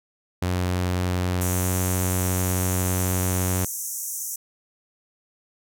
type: tone with pitch glide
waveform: sawtooth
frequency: 90.4 to 91.82 Hz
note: F#2 to F#2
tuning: -40 to -13 cents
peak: -18 dBFS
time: 0.42-3.65 s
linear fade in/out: 5 ms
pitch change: +27 cents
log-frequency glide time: 1.52-1.69 s
type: band-pass noise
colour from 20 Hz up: pink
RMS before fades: -31 dBFS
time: 1.41-4.36 s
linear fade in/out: 5 ms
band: 5800 to 16000 Hz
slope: 96 dB/octave
effects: none